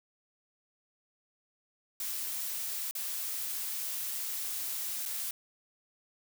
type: noise with dropouts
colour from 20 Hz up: blue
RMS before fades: -36 dBFS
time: 2-5.31 s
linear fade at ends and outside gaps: 2 ms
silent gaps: 2.911-2.951 / 5.054-5.059 s
effects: none